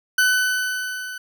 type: tone with level ramp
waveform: 40% pulse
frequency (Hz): 1504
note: F#6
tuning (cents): +28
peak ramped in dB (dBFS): -13 to -30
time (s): 0.18-1.18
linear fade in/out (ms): 5
effects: none